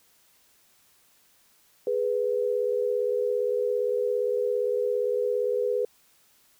sine tone pair together, 416.4 / 493.9 Hz, G#4 / B4, +5 / 0 cents, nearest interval minor third, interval 295 cents, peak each -27 / -25 dBFS, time 1.87-5.85 s, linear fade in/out 2 ms, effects white hiss -62 dBFS RMS until 6.59 s

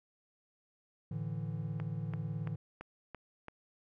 triangle chord, A suspended fourth, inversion none, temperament just, 110 / 146.67 / 165 Hz, A2 / D3 / E3, 0 / -2 / +2 cents, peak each -38 dBFS, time 1.11-2.56 s, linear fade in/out 5 ms
click train, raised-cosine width 0.5 ms, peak -29 dBFS, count 6, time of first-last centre 1.8-3.484 s, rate 2.97 Hz
effects none

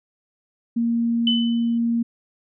sine tone, 233.1 Hz, A#3, in tune, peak -18 dBFS, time 0.76-2.03 s, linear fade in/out 10 ms
sine tone with exponential decay, 3014 Hz, F#7, 31 cents sharp, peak -16 dBFS, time 1.27-1.78 s, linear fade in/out 2 ms, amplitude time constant 110 ms
effects none

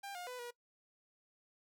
sawtooth tone with pitch steps, 796 / 713 / 499.2 / 481.4 Hz, G5 / F5 / B4 / B4, +26 / +36 / +19 / -44 cents, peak -40 dBFS, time 0.03-0.51 s, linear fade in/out 10 ms, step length 120 ms, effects noise-tail reverb RT60 0.1 s tail -21 dB re dry

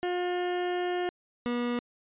30% pulse tone pair in turn, 357 / 241.7 Hz, F4 / B3, +38 / -37 cents, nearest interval perfect fifth, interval 675 cents, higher first, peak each -25 dBFS, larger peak neither, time 0.03-1.09 / 1.46-1.79 s, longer first, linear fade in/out 0 ms, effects resampled to 8000 Hz

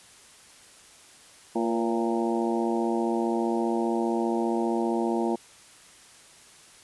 harmonic tone with a mistuned harmonic, 115.1 Hz, A#2, 22 cents flat, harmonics 2 / 3 / 4 / 5 / 6 / 7 / 8, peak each -28 / -27 / -34 / -37 / -34 / -35 / -35 dBFS, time 1.55-5.36 s, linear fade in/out 10 ms, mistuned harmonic 4, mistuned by +60 cents, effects white hiss -52 dBFS RMS until 6.83 s + resampled to 24000 Hz

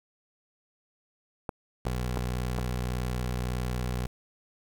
clicks, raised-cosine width 1 ms, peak -17 dBFS, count 4, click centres 1.492 / 1.869 / 2.172 / 2.586 s
20% pulse tone, 61.74 Hz, B1, in tune, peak -24 dBFS, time 1.85-4.07 s, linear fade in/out 5 ms
effects 8-bit

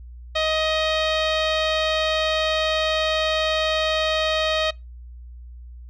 sawtooth tone with low-pass filter, 628 Hz, D#5, 16 cents sharp, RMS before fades -22 dBFS, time 0.35-4.71 s, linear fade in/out 10 ms, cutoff 3700 Hz, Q 3.3, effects noise-tail reverb RT60 0.2 s tail -23 dB re dry + added 60 Hz sine -37 dBFS peak until 5.89 s

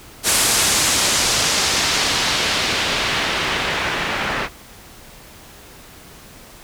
white noise with low-pass filter sweep, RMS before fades -19 dBFS, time 0.23-4.49 s, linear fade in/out 50 ms, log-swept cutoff 10000 to 1900 Hz, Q 1, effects pink hiss -42 dBFS RMS until 6.63 s

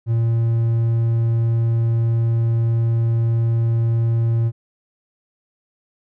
triangle tone, 115.2 Hz, A#2, 20 cents flat, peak -13 dBFS, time 0.06-4.52 s, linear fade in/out 50 ms, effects none

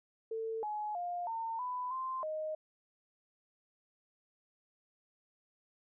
sine tone with pitch steps, 447.4 / 844 / 705 / 907 / 997 / 1043 / 622 Hz, A4 / G#5 / F5 / A#5 / B5 / C6 / D#5, +29 / +28 / +16 / -48 / +16 / -6 / -1 cents, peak -35 dBFS, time 0.31-2.55 s, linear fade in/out 5 ms, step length 320 ms, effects none

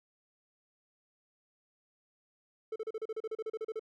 triangle tone bursts, 440 Hz, A4, in tune, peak -32 dBFS, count 15, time 2.72-3.795 s, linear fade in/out 5 ms, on 39 ms, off 35 ms, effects none

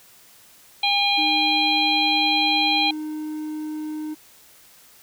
harmonic tone, 809 Hz, G#5, 46 cents flat, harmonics 1 / 3 / 4 / 5, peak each -23 / -23 / -23 / -23 dBFS, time 0.83-2.91 s, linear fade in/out 5 ms
triangle tone, 307.2 Hz, D#4, 22 cents flat, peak -25 dBFS, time 1.17-4.15 s, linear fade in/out 20 ms
effects white hiss -51 dBFS RMS until 5.02 s

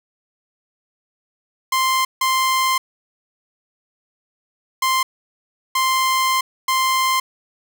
sawtooth tone bursts at uneven times, 1046.5 Hz, C6, in tune, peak -12 dBFS, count 5, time 1.72-2.05 / 2.21-2.78 / 4.82-5.03 / 5.75-6.41 / 6.68-7.2 s, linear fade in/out 5 ms, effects none

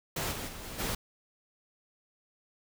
pink noise with level steps, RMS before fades -33 / -38 / -44 / -42 / -33 dBFS, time 0.16-0.95 s, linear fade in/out 5 ms, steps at 0.31 / 0.47 / 0.63 / 0.78 s, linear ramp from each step 20 ms, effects none

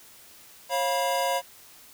square tone cluster, 544 / 700 / 974 Hz, C#5 / F5 / B5, -33 / +4 / -24 cents, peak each -29 dBFS, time 0.69-1.42 s, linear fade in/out 50 ms, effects white hiss -51 dBFS RMS until 1.93 s

